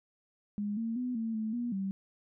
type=tone with pitch steps; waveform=sine; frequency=206.1 / 227.5 / 249.3 / 225.5 / 218.5 / 240 / 193.8 Hz; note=G#3 / A#3 / B3 / A3 / A3 / B3 / G3; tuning=-13 / -42 / +16 / +43 / -12 / -49 / -20 cents; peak=-31 dBFS; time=0.58-1.91 s; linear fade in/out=0 ms; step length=190 ms; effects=none